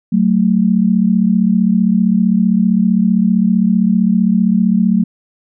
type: tone pair together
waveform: sine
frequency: 187 / 222.4 Hz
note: F#3 / A3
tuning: +19 / +19 cents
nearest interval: minor third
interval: 300 cents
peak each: -12 dBFS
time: 0.12-5.04 s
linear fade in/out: 10 ms
effects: none